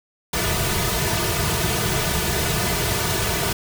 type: noise with comb filter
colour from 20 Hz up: pink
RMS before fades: -22 dBFS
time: 0.33-3.53 s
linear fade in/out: 5 ms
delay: 3.7 ms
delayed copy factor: -0.9
effects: none